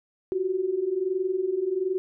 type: tone pair together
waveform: sine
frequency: 357.8 / 379.1 Hz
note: F4 / F#4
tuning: +42 / +42 cents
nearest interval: minor second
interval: 100 cents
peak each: -29 / -25 dBFS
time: 0.32-1.98 s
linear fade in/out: 0 ms
effects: none